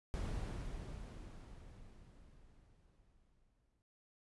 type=noise with exponential decay; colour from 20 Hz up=brown; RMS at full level=-38 dBFS; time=0.14-3.82 s; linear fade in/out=0 ms; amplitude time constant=800 ms; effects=resampled to 24000 Hz